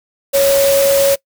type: tone in noise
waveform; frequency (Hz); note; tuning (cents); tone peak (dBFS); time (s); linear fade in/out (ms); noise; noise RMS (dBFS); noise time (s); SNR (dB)
sine; 554.4; C#5; 0; -9; 0.33-1.16; 20; white; -19; 0.33-1.16; +7
effects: noise-tail reverb RT60 0.1 s tail -22 dB re dry